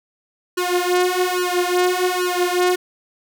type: tone with flanger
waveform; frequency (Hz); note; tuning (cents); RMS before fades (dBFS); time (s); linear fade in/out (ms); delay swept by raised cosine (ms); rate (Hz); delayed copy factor
sawtooth; 360.4; F#4; -45; -19; 0.57-2.76; 10; 0.69 to 5.59; 1.2; +1
effects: none